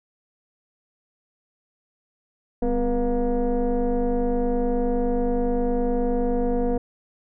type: tone with frequency modulation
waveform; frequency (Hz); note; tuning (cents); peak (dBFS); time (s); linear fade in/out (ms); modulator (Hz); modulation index
sine; 252.8; B3; +41; -18; 2.62-6.78; 5; 228; 1.5
effects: tanh soft clip ceiling -16 dBFS